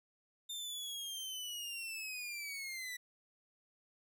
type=linear sweep; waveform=sawtooth; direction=down; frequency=3615 to 1951 Hz; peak=-38 dBFS; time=0.49-2.97 s; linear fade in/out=10 ms; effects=none